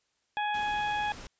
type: harmonic tone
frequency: 836 Hz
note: G#5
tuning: 11 cents sharp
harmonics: 1 / 2 / 3 / 4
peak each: -29 / -35 / -39 / -41 dBFS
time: 0.37-1.12 s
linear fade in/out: 0 ms
type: noise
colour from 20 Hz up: pink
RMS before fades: -45 dBFS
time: 0.54-1.27 s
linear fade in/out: 2 ms
effects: white hiss -75 dBFS RMS until 1.39 s + resampled to 16000 Hz